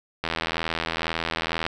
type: click train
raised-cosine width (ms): 0.3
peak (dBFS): -9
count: 118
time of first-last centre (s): 0.24-1.665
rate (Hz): 82.1
effects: none